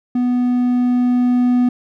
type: tone with level ramp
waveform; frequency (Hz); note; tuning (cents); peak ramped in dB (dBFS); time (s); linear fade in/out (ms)
triangle; 246.9; B3; 0; -12 to -9; 0.15-1.69; 5
effects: none